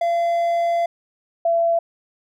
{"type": "tone pair in turn", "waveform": ["triangle", "sine"], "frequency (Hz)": [683, 673.6], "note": ["F5", "E5"], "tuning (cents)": [-39, 37], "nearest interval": "unison", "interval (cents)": 24, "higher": "first", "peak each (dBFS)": -15, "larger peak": "neither", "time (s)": [[0.01, 0.86], [1.45, 1.79]], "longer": "first", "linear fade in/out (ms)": 5, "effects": []}